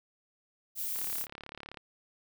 violet noise, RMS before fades -35 dBFS, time 0.75-1.27 s, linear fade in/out 50 ms
click train, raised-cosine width 0.3 ms, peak -27 dBFS, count 30, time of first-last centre 0.96-1.772 s, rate 35.7 Hz
effects none

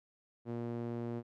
sawtooth tone with band-pass filter, 118 Hz, A#2, 22 cents sharp, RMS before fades -39 dBFS, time 0.45-1.23 s, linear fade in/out 50 ms, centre 320 Hz, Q 1.1, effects none

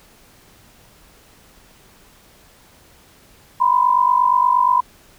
sine tone pair together, 974 / 1022.5 Hz, B5 / C6, -24 / -40 cents, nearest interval minor second, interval 84 cents, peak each -15 dBFS, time 3.6-4.81 s, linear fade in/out 10 ms, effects pink hiss -50 dBFS RMS until 5.18 s

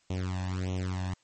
sawtooth tone with flanger, 92.5 Hz, F#2, in tune, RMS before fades -32 dBFS, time 0.1-1.14 s, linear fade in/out 5 ms, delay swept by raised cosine 0.31 to 1.16 ms, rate 1.6 Hz, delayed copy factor +0.95, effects white hiss -68 dBFS RMS until 1.23 s + MP3 32 kbps

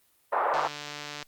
white band-pass noise, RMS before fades -26 dBFS, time 0.32-0.68 s, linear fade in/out 10 ms, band 550 to 1200 Hz, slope 24 dB/octave
click train, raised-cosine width 0.2 ms, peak -20 dBFS, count 102, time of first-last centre 0.54-1.227 s, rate 147 Hz
effects white hiss -66 dBFS RMS until 1.27 s + Opus 32 kbps

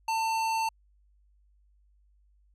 sine tone with hard clipping, 895 Hz, A5, 29 cents sharp, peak -28 dBFS, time 0.08-0.69 s, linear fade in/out 5 ms, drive 17 dB, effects added 50 Hz sine -61 dBFS peak until 2.54 s

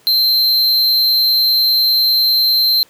square tone with amplitude modulation, 4115 Hz, C8, 30 cents flat, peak -9 dBFS, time 0.07-2.83 s, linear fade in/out 0 ms, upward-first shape sine, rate 230 Hz, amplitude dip 45%, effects pink hiss -50 dBFS RMS until 2.89 s + high-pass 150 Hz 12 dB/octave

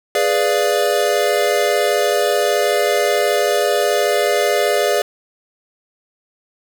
square chord, G# diminished seventh, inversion none, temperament equal with one note detuned, 415.3 / 493.9 / 587.3 / 692.4 Hz, G#4 / B4 / D5 / F5, 0 / 0 / 0 / -15 cents, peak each -20 / -22 / -19 / -22 dBFS, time 0.15-5.02 s, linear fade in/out 2 ms, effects none

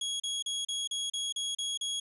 sawtooth tone bursts, 3322 Hz, G#7, in tune, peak -28 dBFS, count 9, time 0.01-2 s, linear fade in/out 5 ms, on 190 ms, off 35 ms, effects resampled to 24000 Hz

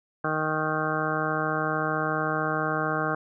harmonic tone, 155.6 Hz, D#3, in tune, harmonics 1 / 2 / 3 / 4 / 5 / 7 / 8 / 9 / 10, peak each -33 / -33 / -33 / -33 / -33 / -33 / -33 / -33 / -33 dBFS, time 0.24-3.15 s, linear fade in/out 5 ms, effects none

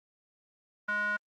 square tone with band-pass filter, 207.7 Hz, G#3, in tune, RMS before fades -31 dBFS, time 0.88-1.17 s, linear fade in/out 10 ms, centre 1400 Hz, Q 7.7, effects Opus 32 kbps

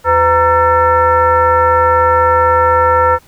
sine tone with frequency modulation, 928 Hz, A#5, 8 cents flat, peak -7 dBFS, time 0.04-3.19 s, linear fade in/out 50 ms, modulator 422 Hz, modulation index 1.4, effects pink hiss -47 dBFS RMS until 3.27 s

